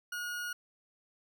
40% pulse tone, 1442 Hz, F#6, 45 cents flat, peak -35 dBFS, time 0.12-0.53 s, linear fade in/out 5 ms, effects none

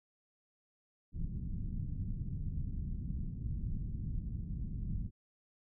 pink low-pass noise, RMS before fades -38 dBFS, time 1.12-5.11 s, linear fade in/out 50 ms, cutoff 190 Hz, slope 24 dB/octave, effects none

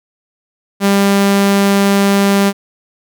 sawtooth tone, 198.8 Hz, G3, 25 cents sharp, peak -5 dBFS, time 0.8-2.53 s, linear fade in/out 50 ms, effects none

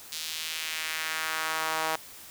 sawtooth tone with high-pass filter sweep, 159 Hz, D#3, 38 cents sharp, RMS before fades -32 dBFS, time 0.12-1.96 s, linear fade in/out 5 ms, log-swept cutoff 4100 to 790 Hz, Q 1.4, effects white hiss -47 dBFS RMS until 2.3 s

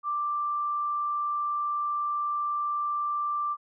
sine tone, 1178 Hz, D6, 5 cents sharp, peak -26 dBFS, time 0.03-3.57 s, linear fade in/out 50 ms, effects none

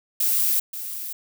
violet noise with echo, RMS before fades -21 dBFS, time 0.2-0.6 s, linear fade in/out 5 ms, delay 530 ms, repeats 1, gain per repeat -11 dB, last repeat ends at 1.13 s, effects none

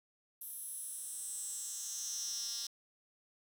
10% pulse tone with high-pass filter sweep, 233.1 Hz, A#3, in tune, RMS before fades -42 dBFS, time 0.41-2.67 s, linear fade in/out 5 ms, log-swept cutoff 12000 to 4900 Hz, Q 4.9, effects none

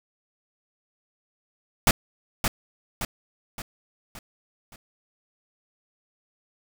pink noise with echo, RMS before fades -17 dBFS, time 1.87-1.91 s, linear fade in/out 2 ms, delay 570 ms, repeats 5, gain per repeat -6 dB, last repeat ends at 4.76 s, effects none

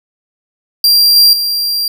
45% pulse tone with level steps, 4749 Hz, D8, 18 cents sharp, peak -5 / -3 / -12 dBFS, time 0.84-1.88 s, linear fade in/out 2 ms, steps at 1.16 / 1.33 s, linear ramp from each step 2 ms, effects none

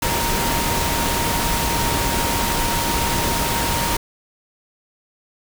sine tone in noise, 932.3 Hz, A#5, in tune, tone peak -25 dBFS, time 0.02-3.97 s, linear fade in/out 5 ms, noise pink, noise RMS -21 dBFS, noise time 0.02-3.97 s, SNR -7 dB, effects none

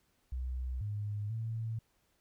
sine tone with pitch steps, 63.3 / 103.9 / 112.7 Hz, B1 / G#2 / A2, +43 / +1 / +42 cents, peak -34 dBFS, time 0.32-1.79 s, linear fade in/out 5 ms, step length 490 ms, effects pink hiss -74 dBFS RMS until 2.2 s

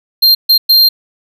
square tone bursts at uneven times, 4186 Hz, C8, in tune, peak -5 dBFS, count 3, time 0.22-0.35 / 0.49-0.58 / 0.69-0.89 s, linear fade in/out 10 ms, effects none

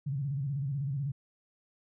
sine tone with vibrato, 138.59 Hz, C#3, in tune, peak -30 dBFS, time 0.06-1.12 s, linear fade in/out 10 ms, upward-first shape square, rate 16 Hz, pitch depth 100 cents each way, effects none

